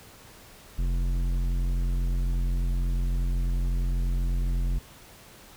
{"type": "tone with tanh clipping", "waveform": "triangle", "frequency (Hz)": 44.1, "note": "F1", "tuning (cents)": 18, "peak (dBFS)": -25, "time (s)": [0.78, 4.79], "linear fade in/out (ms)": 10, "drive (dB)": 16, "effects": ["pink hiss -50 dBFS RMS until 5.56 s"]}